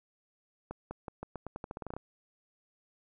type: accelerating click train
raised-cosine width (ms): 1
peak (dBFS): -25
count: 15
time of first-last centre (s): 0.71-1.966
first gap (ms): 200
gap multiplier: 0.86
effects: none